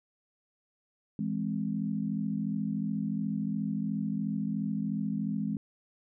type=chord; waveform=sine; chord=E augmented; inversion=none; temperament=equal; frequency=164.81 / 207.7 / 261.6 Hz; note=E3 / G#3 / B#3; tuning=0 / 0 / 0 cents; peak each=-35 / -31 / -36 dBFS; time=1.19-5.57 s; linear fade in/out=2 ms; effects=none